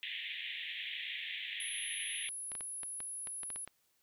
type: band-pass noise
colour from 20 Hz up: white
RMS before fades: -42 dBFS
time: 0.03-2.29 s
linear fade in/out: 0 ms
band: 1800 to 3600 Hz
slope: 96 dB/octave
type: tone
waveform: sine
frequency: 10548 Hz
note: E9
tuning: in tune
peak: -40 dBFS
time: 1.6-3.65 s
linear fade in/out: 2 ms
type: clicks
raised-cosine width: 0.3 ms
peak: -31 dBFS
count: 10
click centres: 2.518 / 2.552 / 2.608 / 2.833 / 3.004 / 3.272 / 3.433 / 3.503 / 3.56 / 3.676 s
effects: white hiss -75 dBFS RMS until 4.02 s